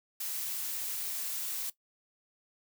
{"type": "noise", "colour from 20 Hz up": "blue", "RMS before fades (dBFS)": -36, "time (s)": [0.2, 1.7], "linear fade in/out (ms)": 5, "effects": ["noise-tail reverb RT60 0.1 s tail -17 dB re dry"]}